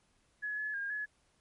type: tone with pitch steps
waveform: sine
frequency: 1694 / 1710 / 1618 / 1699 Hz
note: G#6 / A6 / G#6 / G#6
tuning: +34 / -50 / -46 / +39 cents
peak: -34 dBFS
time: 0.42-1.06 s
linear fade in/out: 20 ms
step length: 160 ms
effects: pink hiss -72 dBFS RMS until 1.4 s + MP3 48 kbps